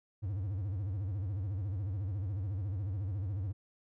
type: tone with vibrato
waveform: triangle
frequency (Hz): 97.5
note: G2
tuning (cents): -9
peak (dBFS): -31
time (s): 0.22-3.53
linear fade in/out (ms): 20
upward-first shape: sine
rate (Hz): 14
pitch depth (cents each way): 180
effects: none

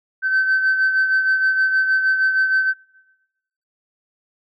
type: beating tone pair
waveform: sine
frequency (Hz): 1537 / 1543.4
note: G6 / G6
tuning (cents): -35 / -27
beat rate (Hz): 6.4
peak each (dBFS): -14 / -22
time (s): 0.22-2.74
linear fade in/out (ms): 50
effects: noise-tail reverb RT60 1.0 s tail -24 dB re dry + tanh soft clip ceiling -11 dBFS

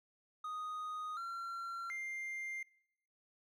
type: tone with pitch steps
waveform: triangle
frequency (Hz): 1244 / 1367 / 2100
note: D#6 / F6 / C7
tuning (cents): -1 / -37 / +6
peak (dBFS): -38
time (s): 0.44-2.63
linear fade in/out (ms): 5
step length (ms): 730
effects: noise-tail reverb RT60 0.8 s tail -23 dB re dry

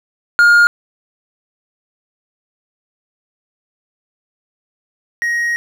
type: tone pair in turn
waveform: triangle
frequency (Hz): 1418 / 1883.5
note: F6 / A#6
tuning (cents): +26 / +17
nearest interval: perfect fourth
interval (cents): 491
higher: second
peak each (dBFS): -4 / -13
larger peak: first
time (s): 0.39-0.67 / 5.22-5.56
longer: second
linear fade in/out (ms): 0
effects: none

